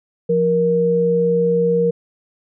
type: tone pair together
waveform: sine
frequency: 174.38 / 470.4 Hz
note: F3 / A#4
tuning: -2 / +16 cents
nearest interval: octave + perfect fourth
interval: 1718 cents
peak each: -20 / -14 dBFS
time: 0.29-1.91 s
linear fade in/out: 10 ms
effects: none